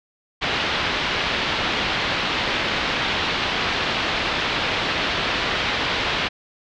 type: low-pass noise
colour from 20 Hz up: white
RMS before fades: -23 dBFS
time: 0.41-6.29 s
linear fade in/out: 20 ms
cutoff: 3800 Hz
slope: 24 dB/octave
effects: low-pass 6000 Hz 12 dB/octave